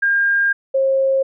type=tone pair in turn; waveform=sine; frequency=1609 / 536.9 Hz; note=G6 / C5; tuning=+45 / +45 cents; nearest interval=octave + perfect fifth; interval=1900 cents; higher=first; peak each=-13 dBFS; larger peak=neither; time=0.02-0.53 / 0.74-1.23 s; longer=first; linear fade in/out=10 ms; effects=none